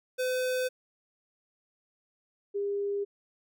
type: tone pair in turn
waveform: square / sine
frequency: 508 / 403.2 Hz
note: B4 / G4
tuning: +49 / +49 cents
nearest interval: major third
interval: 400 cents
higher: first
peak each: -28 dBFS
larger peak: neither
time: 0.18-0.69 / 2.54-3.05 s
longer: neither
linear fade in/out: 20 ms
effects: none